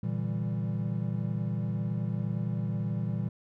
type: chord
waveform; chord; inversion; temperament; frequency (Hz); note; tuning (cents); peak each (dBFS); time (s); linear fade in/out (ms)
triangle; E half-diminished seventh; second; equal; 116.54 / 146.83 / 164.81 / 196; Bb2 / D3 / E3 / G3; 0 / 0 / 0 / 0; -30 / -36 / -32 / -33; 0.03-3.29; 5
effects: none